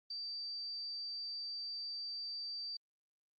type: tone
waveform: sine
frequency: 4651 Hz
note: D8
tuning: 18 cents flat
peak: -40 dBFS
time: 0.1-2.77 s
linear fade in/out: 5 ms
effects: Opus 24 kbps

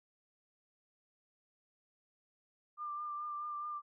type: tone with vibrato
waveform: sine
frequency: 1192 Hz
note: D6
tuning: 25 cents sharp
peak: -38 dBFS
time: 2.77-3.82 s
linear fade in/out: 50 ms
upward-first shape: sine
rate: 4.7 Hz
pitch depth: 22 cents each way
effects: none

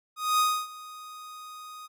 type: tone with ADSR envelope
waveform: 45% pulse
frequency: 1244.5 Hz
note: D#6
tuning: in tune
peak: -20 dBFS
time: 0.16-1.88 s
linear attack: 230 ms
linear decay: 280 ms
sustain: -21 dB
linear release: 28 ms
effects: none

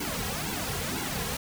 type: noise with flanger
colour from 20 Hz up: pink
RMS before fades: -32 dBFS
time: 0-1.37 s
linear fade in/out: 5 ms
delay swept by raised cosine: 1.6 to 3.4 ms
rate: 2 Hz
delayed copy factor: -0.9
effects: none

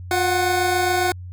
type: tone pair together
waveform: 25% pulse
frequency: 357 / 741.3 Hz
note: F4 / F#5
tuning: +38 / +3 cents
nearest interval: octave + minor second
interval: 1265 cents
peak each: -17 dBFS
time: 0.11-1.12 s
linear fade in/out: 2 ms
effects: added 90 Hz sine -32 dBFS peak until 1.32 s

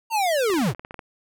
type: linear sweep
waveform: square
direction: down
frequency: 936 to 85.4 Hz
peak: -20 dBFS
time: 0.1-0.74 s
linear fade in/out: 50 ms
type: clicks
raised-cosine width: 0.5 ms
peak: -21 dBFS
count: 12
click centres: 0.501 / 0.54 / 0.585 / 0.615 / 0.661 / 0.703 / 0.748 / 0.795 / 0.849 / 0.909 / 0.943 / 0.992 s
effects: none

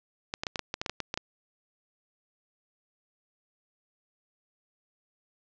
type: clicks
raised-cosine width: 0.2 ms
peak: -14 dBFS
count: 12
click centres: 0.339 / 0.435 / 0.468 / 0.558 / 0.593 / 0.741 / 0.815 / 0.862 / 0.896 / 1.003 / 1.141 / 1.175 s
effects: resampled to 16000 Hz + 8-bit

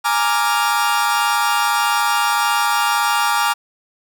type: chord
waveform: 40% pulse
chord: Bb dominant seventh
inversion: third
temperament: equal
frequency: 830.6 / 932.3 / 1174.7 / 1396.9 Hz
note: Ab5 / Bb5 / D6 / F6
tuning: 0 / 0 / 0 / 0 cents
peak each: -20 dBFS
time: 0.04-3.54 s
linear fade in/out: 20 ms
effects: none

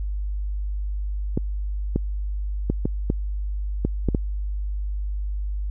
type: clicks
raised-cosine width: 3 ms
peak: -8 dBFS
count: 8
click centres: 1.375 / 1.96 / 2.7 / 2.855 / 3.101 / 3.85 / 4.087 / 4.148 s
effects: added 50 Hz sine -24 dBFS peak until 5.7 s

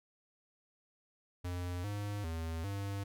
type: tone with pitch steps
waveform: square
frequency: 89 / 102.6 / 81.6 / 99.6 Hz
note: F2 / G#2 / E2 / G2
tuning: +33 / -21 / -17 / +28 cents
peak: -37 dBFS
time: 1.44-3.04 s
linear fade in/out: 10 ms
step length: 400 ms
effects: none

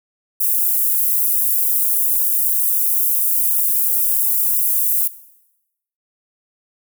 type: high-pass noise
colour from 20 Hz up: pink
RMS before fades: -17 dBFS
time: 0.4-5.08 s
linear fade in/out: 10 ms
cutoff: 12000 Hz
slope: 24 dB/octave
effects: noise-tail reverb RT60 0.9 s tail -17 dB re dry

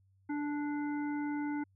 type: harmonic tone with a mistuned harmonic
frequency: 293.7 Hz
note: D4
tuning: in tune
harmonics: 1 / 3 / 5 / 7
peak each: -33 / -43 / -47 / -50 dBFS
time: 0.29-1.64 s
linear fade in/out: 10 ms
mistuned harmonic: 3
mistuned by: -16 cents
effects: added 96 Hz sine -65 dBFS peak until 1.75 s

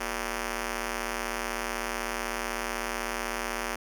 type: ring-modulated tone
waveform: 5% pulse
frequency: 196 Hz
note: G3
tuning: in tune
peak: -16 dBFS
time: 0-3.76 s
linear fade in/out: 10 ms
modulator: 156 Hz
effects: none

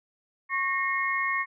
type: tone cluster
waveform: sine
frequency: 1096 / 1845 / 2160 Hz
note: C#6 / A#6 / C#7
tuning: -20 / -18 / -45 cents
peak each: -29 dBFS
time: 0.49-1.46 s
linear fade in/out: 50 ms
effects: none

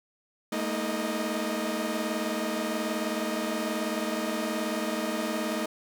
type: tone cluster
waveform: sawtooth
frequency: 214.1 / 232.9 / 317.9 / 616 Hz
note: A3 / A#3 / D#4 / D#5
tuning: -47 / -1 / +37 / -17 cents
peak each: -30 dBFS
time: 0.52-5.66 s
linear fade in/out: 5 ms
effects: none

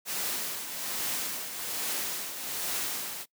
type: noise with tremolo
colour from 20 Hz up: white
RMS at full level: -31 dBFS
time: 0.05-3.26 s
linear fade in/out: 50 ms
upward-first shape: triangle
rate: 1.2 Hz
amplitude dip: 60%
effects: noise-tail reverb RT60 0.1 s tail -21 dB re dry + high-pass 150 Hz 12 dB/octave

